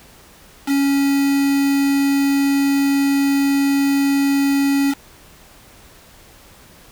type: tone with quantisation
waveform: triangle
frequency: 278.1 Hz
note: C#4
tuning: 6 cents sharp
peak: -12 dBFS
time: 0.66-4.95 s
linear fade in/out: 50 ms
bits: 4
effects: pink hiss -46 dBFS RMS until 6.91 s